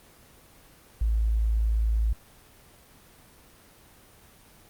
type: tone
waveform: sine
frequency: 55 Hz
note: A1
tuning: in tune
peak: -21 dBFS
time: 1.01-2.13 s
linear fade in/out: 5 ms
effects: pink hiss -54 dBFS RMS until 4.69 s + Opus 24 kbps